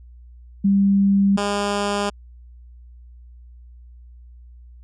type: tone pair in turn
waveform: sine / 10% pulse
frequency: 197.9 / 203.2 Hz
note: G3 / G#3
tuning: +17 / -38 cents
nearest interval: unison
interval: 45 cents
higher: second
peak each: -13 / -12 dBFS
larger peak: second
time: 0.64-1.37 / 1.37-2.1 s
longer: neither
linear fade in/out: 10 ms
effects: added 60 Hz sine -41 dBFS peak until 4.83 s + resampled to 22050 Hz